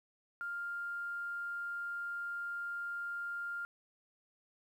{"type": "tone with quantisation", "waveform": "sine", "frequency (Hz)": 1400, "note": "F6", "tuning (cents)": 4, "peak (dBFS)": -37, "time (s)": [0.41, 3.65], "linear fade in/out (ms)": 0, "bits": 11, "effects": []}